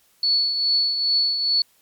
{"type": "tone with tremolo", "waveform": "sine", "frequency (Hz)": 4426, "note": "C#8", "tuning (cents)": -3, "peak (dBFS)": -15, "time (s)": [0.23, 1.62], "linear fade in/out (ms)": 2, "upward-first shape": "triangle", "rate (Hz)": 2.4, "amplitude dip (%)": 55, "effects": ["white hiss -60 dBFS RMS until 1.81 s", "MP3 96 kbps"]}